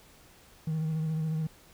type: tone with vibrato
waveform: triangle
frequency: 158 Hz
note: D#3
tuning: 27 cents sharp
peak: -25 dBFS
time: 0.67-1.47 s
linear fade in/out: 5 ms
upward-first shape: triangle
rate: 14 Hz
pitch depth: 39 cents each way
effects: tanh soft clip ceiling -22 dBFS + pink hiss -57 dBFS RMS until 1.73 s